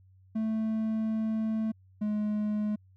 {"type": "tone pair in turn", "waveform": "triangle", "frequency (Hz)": [220, 210.7], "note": ["A3", "G#3"], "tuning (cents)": [0, 25], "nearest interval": "minor second", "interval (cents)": 75, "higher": "first", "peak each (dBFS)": [-25, -25], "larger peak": "neither", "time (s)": [[0.35, 1.72], [2.01, 2.76]], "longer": "first", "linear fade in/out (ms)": 10, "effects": ["added 94 Hz sine -56 dBFS peak until 2.96 s"]}